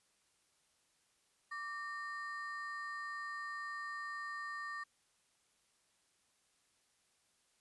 triangle ring-modulated tone, 1500 Hz, F#6, 23 cents sharp, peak -36 dBFS, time 1.51-4.84 s, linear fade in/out 10 ms, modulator 331 Hz, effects white hiss -75 dBFS RMS until 7.6 s + resampled to 24000 Hz

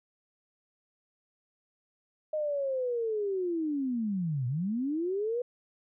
sine linear two-way sweep, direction down then up, 622.3 to 117.9 to 497.3 Hz, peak -28 dBFS, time 2.33-5.42 s, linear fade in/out 5 ms, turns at 4.47 s, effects none

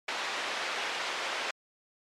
white band-pass noise, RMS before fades -34 dBFS, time 0.08-1.51 s, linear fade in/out 5 ms, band 470 to 2800 Hz, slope 12 dB/octave, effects low-pass 8000 Hz 12 dB/octave + MP3 64 kbps

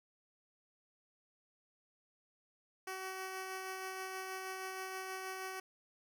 10% pulse tone with tremolo, 377.8 Hz, F#4, 36 cents sharp, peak -32 dBFS, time 2.87-5.6 s, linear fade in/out 5 ms, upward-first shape sine, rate 6.3 Hz, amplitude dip 25%, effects none

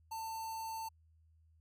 square tone with notch filter, 894 Hz, A5, 27 cents sharp, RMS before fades -42 dBFS, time 0.11-0.89 s, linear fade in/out 10 ms, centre 2300 Hz, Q 0.99, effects added 80 Hz sine -64 dBFS peak until 1.6 s

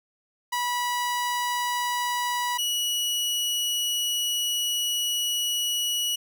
sawtooth tone pair in turn, 976 / 2925 Hz, B5 / F#7, -21 / -21 cents, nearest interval octave + perfect fifth, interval 1900 cents, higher second, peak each -21 dBFS, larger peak neither, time 0.52-2.58 / 2.58-6.16 s, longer second, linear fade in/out 10 ms, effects none

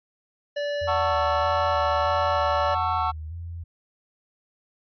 square tone, 580 Hz, D5, 22 cents flat, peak -26 dBFS, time 0.56-2.75 s, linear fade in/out 10 ms
sine tone with vibrato, 81.3 Hz, E2, 23 cents flat, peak -32 dBFS, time 0.81-3.64 s, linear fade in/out 10 ms, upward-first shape square, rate 1.6 Hz, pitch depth 73 cents each way
triangle chord, F# minor seventh, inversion none, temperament just, 740 / 888 / 1110 / 1332 Hz, F#5 / A5 / C#6 / E6, 0 / +16 / +2 / +18 cents, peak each -26 dBFS, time 0.87-3.12 s, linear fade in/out 20 ms
effects resampled to 11025 Hz

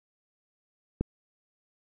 click, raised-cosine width 3 ms, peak -14 dBFS, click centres 1.01 s, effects none

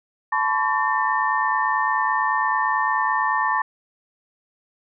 sine tone cluster, 871 / 1016 / 1125 / 1799 Hz, A5 / B5 / C#6 / A6, -18 / +49 / +25 / +38 cents, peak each -24 dBFS, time 0.32-3.62 s, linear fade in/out 5 ms, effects none

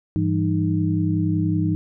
sine tone cluster, 101.3 / 166.7 / 197.4 / 308.1 Hz, G#2 / E3 / G3 / D#4, -43 / +20 / +12 / -17 cents, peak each -23 / -22 / -30 / -23 dBFS, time 0.16-1.75 s, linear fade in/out 0 ms, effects none

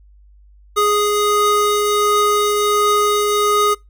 square tone pair together, 415.3 / 1244.5 Hz, G#4 / D#6, 0 / 0 cents, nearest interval octave + perfect fifth, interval 1900 cents, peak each -17 dBFS, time 0.76-3.75 s, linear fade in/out 20 ms, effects noise-tail reverb RT60 0.2 s tail -25 dB re dry + added 50 Hz sine -44 dBFS peak until 3.89 s

